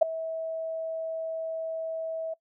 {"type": "tone with ADSR envelope", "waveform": "sine", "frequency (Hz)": 648, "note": "E5", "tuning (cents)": -30, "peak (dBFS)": -12, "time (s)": [0.01, 2.34], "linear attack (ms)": 14, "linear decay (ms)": 7, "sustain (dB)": -18, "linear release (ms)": 8, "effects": ["noise-tail reverb RT60 0.1 s tail -21 dB re dry"]}